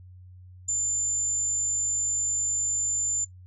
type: tone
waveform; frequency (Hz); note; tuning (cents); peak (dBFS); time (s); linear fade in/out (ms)
sine; 7150; A8; +27; -24; 0.68-3.25; 10
effects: noise-tail reverb RT60 0.1 s tail -17 dB re dry + added 91 Hz sine -45 dBFS peak until 3.46 s